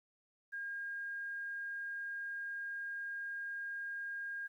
sine tone, 1618 Hz, G#6, 46 cents flat, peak -39 dBFS, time 0.52-4.48 s, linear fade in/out 20 ms, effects 12-bit

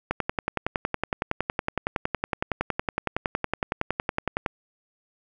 click train, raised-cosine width 0.5 ms, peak -9 dBFS, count 48, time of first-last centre 0.11-4.462 s, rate 10.8 Hz, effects none

